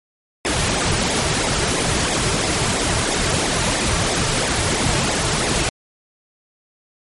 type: noise with flanger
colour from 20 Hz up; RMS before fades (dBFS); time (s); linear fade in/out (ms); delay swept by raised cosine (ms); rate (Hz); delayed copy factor
pink; -19; 0.45-5.69; 0; 0.67 to 4.07; 3; -0.6
effects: MP3 48 kbps